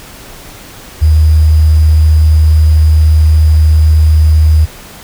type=tone with sample-and-hold; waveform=sine; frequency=77.78 Hz; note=D#2; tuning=in tune; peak=-3 dBFS; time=1.01-4.66 s; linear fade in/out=20 ms; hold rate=4900 Hz; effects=pink hiss -32 dBFS RMS until 5.03 s